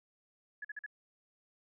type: tone bursts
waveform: sine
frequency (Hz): 1697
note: G#6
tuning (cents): +37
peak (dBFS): -39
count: 4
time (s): 0.62-0.863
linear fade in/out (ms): 5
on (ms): 27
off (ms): 45
effects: none